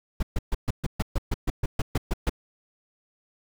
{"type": "noise bursts", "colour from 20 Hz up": "brown", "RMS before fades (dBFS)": -23, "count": 14, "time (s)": [0.2, 2.296], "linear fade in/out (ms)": 5, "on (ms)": 29, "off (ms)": 130, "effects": []}